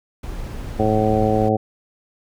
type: noise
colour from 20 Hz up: brown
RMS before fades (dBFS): -29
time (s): 0.23-1.49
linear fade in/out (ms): 5
type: harmonic tone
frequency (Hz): 108.2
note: A2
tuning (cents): -29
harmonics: 1 / 2 / 3 / 4 / 5 / 6 / 7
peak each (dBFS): -22 / -22 / -24 / -22 / -22 / -29 / -22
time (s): 0.79-1.57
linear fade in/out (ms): 10
effects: none